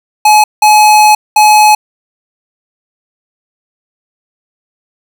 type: tone bursts at uneven times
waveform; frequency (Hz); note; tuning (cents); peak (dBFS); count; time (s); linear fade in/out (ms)
square; 849; G#5; +38; -3; 3; 0.25-0.44 / 0.62-1.15 / 1.36-1.75; 5
effects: none